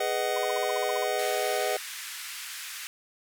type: chord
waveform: square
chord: G# minor seventh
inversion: none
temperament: just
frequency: 415.3 / 498.4 / 623 / 747.5 Hz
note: G#4 / B4 / D#5 / F#5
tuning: 0 / +16 / +2 / +17 cents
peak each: -33 / -33 / -32 / -32 dBFS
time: 0-1.77 s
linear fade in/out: 5 ms
type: tone bursts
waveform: triangle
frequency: 1016 Hz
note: B5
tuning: 49 cents sharp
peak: -32 dBFS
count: 11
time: 0.36-1.041 s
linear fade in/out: 5 ms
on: 21 ms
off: 45 ms
type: band-pass noise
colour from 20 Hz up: pink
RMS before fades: -39 dBFS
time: 1.19-2.87 s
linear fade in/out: 0 ms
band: 1500 to 15000 Hz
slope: 24 dB/octave
effects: none